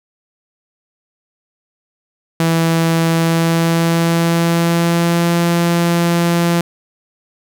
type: tone with pitch glide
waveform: sawtooth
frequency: 164.81 to 170.82 Hz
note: E3 to F3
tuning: 0 to -38 cents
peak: -8 dBFS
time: 2.4-6.61 s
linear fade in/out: 2 ms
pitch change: +62 cents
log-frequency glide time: 3.12-5.36 s
effects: none